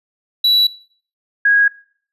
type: tone pair in turn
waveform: triangle / sine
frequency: 3932 / 1647.5 Hz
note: B7 / G#6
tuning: -8 / -14 cents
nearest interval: octave + minor third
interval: 1506 cents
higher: first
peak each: -9 dBFS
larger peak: neither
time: 0.44-0.67 / 1.45-1.68 s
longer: neither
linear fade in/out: 5 ms
effects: noise-tail reverb RT60 0.5 s tail -20 dB re dry + resampled to 32000 Hz